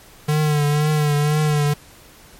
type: tone with vibrato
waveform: square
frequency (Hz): 149.5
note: D3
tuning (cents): +31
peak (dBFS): -16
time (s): 0.28-1.74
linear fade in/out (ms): 10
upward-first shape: triangle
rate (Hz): 2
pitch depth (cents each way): 49
effects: pink hiss -46 dBFS RMS until 2.39 s + MP3 64 kbps